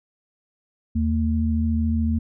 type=tone pair together; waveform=sine; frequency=79.9 / 226 Hz; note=D#2 / A3; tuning=+47 / +47 cents; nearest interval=octave + tritone; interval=1800 cents; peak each=-21 / -22 dBFS; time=0.95-2.19 s; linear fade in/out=10 ms; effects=none